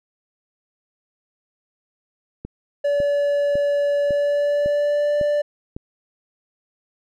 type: click train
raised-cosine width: 3 ms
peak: -18 dBFS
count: 7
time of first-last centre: 2.45-5.765 s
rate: 1.81 Hz
type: tone with pitch glide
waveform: triangle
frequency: 574 to 587.4 Hz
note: D5 to D5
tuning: -40 to 0 cents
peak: -15 dBFS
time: 2.84-5.42 s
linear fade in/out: 10 ms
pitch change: +40 cents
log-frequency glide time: 4.01-5.17 s
effects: none